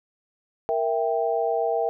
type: chord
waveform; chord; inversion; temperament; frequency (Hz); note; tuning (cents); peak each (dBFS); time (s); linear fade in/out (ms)
sine; E diminished; second; equal with one note detuned; 466.2 / 659.3 / 787.2; Bb4 / E5 / G5; 0 / 0 / +7; -25 / -25 / -27; 0.69-1.89; 0
effects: none